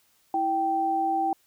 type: tone pair together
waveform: sine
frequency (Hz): 327.9 / 779.9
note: E4 / G5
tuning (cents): -9 / -9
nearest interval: octave + minor third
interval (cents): 1500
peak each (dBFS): -30 / -23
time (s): 0.34-1.33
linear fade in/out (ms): 2
effects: white hiss -65 dBFS RMS until 1.46 s